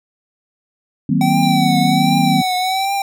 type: chord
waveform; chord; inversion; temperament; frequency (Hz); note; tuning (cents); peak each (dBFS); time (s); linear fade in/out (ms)
sine; C half-diminished seventh; first; just; 156.98 / 188.37 / 235.5 / 261.6; Eb3 / Gb3 / Bb3 / C4; +16 / +31 / +18 / 0; -18; 1.09-2.42; 5
type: tone with vibrato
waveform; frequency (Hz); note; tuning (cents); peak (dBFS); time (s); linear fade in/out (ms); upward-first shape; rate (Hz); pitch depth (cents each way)
square; 762; G5; -49; -17; 1.21-3.02; 2; triangle; 1.3; 80
type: tone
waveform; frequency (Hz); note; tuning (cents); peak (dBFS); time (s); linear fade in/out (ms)
sine; 3951; B7; 0; -24; 1.43-2.85; 2
effects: none